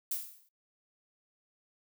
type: noise with exponential decay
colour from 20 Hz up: violet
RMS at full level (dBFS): -31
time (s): 0.11-0.49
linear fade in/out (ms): 5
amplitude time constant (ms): 81
effects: noise-tail reverb RT60 0.2 s tail -26 dB re dry